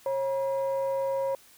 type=tone pair together; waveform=sine; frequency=543 / 958.3 Hz; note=C#5 / A#5; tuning=-36 / +48 cents; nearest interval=minor seventh; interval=984 cents; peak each=-25 / -33 dBFS; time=0.06-1.35 s; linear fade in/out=2 ms; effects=tanh soft clip ceiling -21 dBFS + white hiss -56 dBFS RMS until 1.57 s